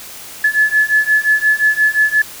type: beating tone pair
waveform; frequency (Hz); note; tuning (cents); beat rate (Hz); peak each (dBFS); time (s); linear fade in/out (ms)
sine; 1717 / 1722.7; A6 / A6; -43 / -37; 5.7; -14 / -13; 0.44-2.22; 5
effects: white hiss -33 dBFS RMS until 2.4 s